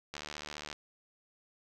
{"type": "click train", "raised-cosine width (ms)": 0.2, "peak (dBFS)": -23, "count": 45, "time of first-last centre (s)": [0.14, 0.728], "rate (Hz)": 74.8, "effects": []}